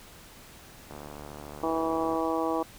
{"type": "click train", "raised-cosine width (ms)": 1, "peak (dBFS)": -28, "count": 93, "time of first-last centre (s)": [0.91, 2.16], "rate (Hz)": 73.6}
{"type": "harmonic tone", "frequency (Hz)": 162.5, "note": "E3", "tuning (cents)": -24, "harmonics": [2, 3, 4, 5, 6, 7], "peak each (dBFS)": [-30, -32, -33, -34, -35, -35], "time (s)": [1.63, 2.63], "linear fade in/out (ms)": 5}
{"effects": ["pink hiss -50 dBFS RMS until 2.78 s"]}